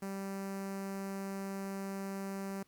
sawtooth tone with notch filter, 195.3 Hz, G3, 6 cents flat, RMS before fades -40 dBFS, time 0.02-2.63 s, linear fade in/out 5 ms, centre 3400 Hz, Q 1.1, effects pink hiss -71 dBFS RMS until 2.67 s

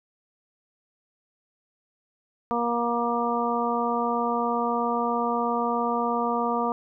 harmonic tone, 236.9 Hz, A#3, 28 cents sharp, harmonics 1 / 2 / 3 / 4 / 5, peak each -29 / -29 / -29 / -29 / -29 dBFS, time 2.51-6.72 s, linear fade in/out 0 ms, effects none

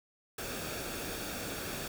pink noise with comb filter, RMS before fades -39 dBFS, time 0.38-1.88 s, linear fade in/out 5 ms, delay 0.99 ms, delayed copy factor -0.5, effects none

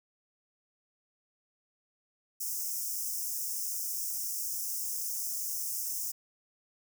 white high-pass noise, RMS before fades -35 dBFS, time 2.4-6.12 s, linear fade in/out 10 ms, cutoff 5200 Hz, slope 96 dB/octave, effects none

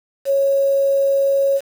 sine tone with quantisation, 551 Hz, C#5, 11 cents flat, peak -13 dBFS, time 0.25-1.61 s, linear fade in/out 50 ms, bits 6, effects none

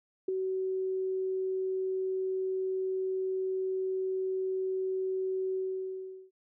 sine tone with ADSR envelope, 377.3 Hz, F#4, 34 cents sharp, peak -24 dBFS, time 0.28-6.31 s, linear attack 7 ms, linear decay 6 ms, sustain -5 dB, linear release 760 ms, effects none

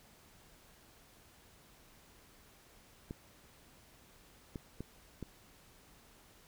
clicks, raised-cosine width 3 ms, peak -28 dBFS, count 4, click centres 3.109 / 4.558 / 4.806 / 5.227 s, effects pink hiss -62 dBFS RMS until 6.47 s

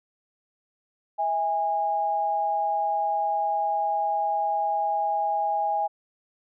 sine tone pair together, 650 / 820 Hz, E5 / G#5, -24 / -22 cents, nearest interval major third, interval 402 cents, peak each -30 / -23 dBFS, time 1.18-5.88 s, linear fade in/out 20 ms, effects none

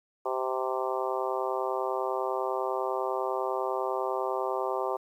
harmonic tone, 130 Hz, C3, 11 cents flat, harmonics 3 / 4 / 5 / 6 / 7 / 8 / 9, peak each -33 / -34 / -35 / -36 / -36 / -37 / -38 dBFS, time 0.25-4.97 s, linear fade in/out 10 ms, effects 10-bit

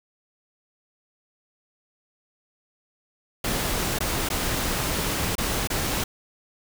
pink noise with dropouts, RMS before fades -26 dBFS, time 3.44-6.04 s, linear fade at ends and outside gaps 5 ms, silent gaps 3.988-4.004 / 4.289-4.301 / 5.354-5.381 / 5.674-5.701 s, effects none

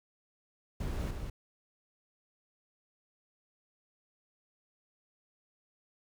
brown noise with echo, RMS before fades -35 dBFS, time 0.8-1.11 s, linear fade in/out 5 ms, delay 190 ms, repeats 1, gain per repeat -4 dB, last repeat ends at 1.3 s, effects none

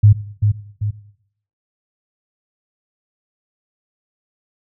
sine tone with echo, 104.5 Hz, G#2, 11 cents sharp, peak -5 dBFS, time 0.03-0.13 s, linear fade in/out 10 ms, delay 390 ms, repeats 2, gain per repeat -6 dB, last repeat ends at 0.91 s, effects noise-tail reverb RT60 0.7 s tail -17 dB re dry

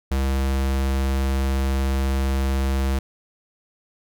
square tone, 67.1 Hz, C2, 44 cents sharp, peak -20 dBFS, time 0.11-2.99 s, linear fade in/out 5 ms, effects none

